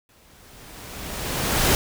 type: noise with exponential growth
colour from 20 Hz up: pink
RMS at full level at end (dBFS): -17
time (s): 0.09-1.75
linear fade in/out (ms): 1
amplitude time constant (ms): 360
effects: none